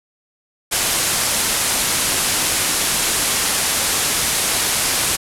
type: low-pass noise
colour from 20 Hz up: white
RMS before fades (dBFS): -19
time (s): 0.71-5.17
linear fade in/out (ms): 20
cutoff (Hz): 12000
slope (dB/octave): 48
effects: none